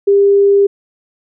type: tone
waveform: sine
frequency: 400 Hz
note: G4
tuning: 35 cents sharp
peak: -6 dBFS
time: 0.07-0.67 s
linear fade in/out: 10 ms
effects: none